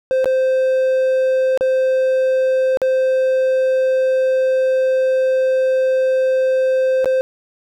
triangle tone with dropouts, 521 Hz, C5, 7 cents flat, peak -11 dBFS, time 0.11-7.21 s, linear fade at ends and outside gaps 0 ms, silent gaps 0.244-0.257 / 1.575-1.609 / 2.772-2.817 / 7.045-7.057 s, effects none

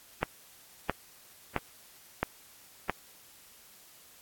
click train, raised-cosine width 0.5 ms, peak -11 dBFS, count 5, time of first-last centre 0.23-2.897 s, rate 1.5 Hz, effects white hiss -56 dBFS RMS until 4.21 s + AAC 64 kbps

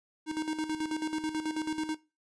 square tone with tremolo, 311.8 Hz, D#4, 4 cents sharp, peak -30 dBFS, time 0.26-1.97 s, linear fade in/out 50 ms, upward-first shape square, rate 9.2 Hz, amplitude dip 65%, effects noise-tail reverb RT60 0.3 s tail -21 dB re dry + resampled to 22050 Hz

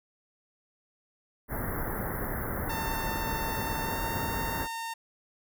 pink band-stop noise, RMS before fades -33 dBFS, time 1.48-4.68 s, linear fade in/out 50 ms, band 2000 to 11000 Hz, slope 96 dB/octave
sawtooth tone with pitch glide, 901 to 913 Hz, A5 to A#5, +41 to -36 cents, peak -30 dBFS, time 2.69-4.94 s, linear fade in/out 10 ms, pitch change +23 cents, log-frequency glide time 3.8-3.99 s
effects none

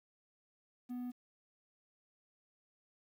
triangle tone with quantisation, 246.9 Hz, B3, in tune, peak -37 dBFS, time 0.89-1.12 s, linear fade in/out 20 ms, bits 11, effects none

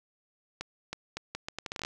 accelerating click train, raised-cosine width 0.2 ms, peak -18 dBFS, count 13, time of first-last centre 0.61-1.849 s, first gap 320 ms, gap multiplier 0.75, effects none

